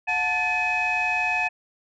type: tone cluster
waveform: sine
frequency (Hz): 727 / 875 / 1745 / 2533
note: F#5 / A5 / A6 / D#7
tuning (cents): -31 / -10 / -15 / +30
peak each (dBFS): -27 / -29 / -28 / -22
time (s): 0.07-1.49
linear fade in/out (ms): 20
effects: tanh soft clip ceiling -16 dBFS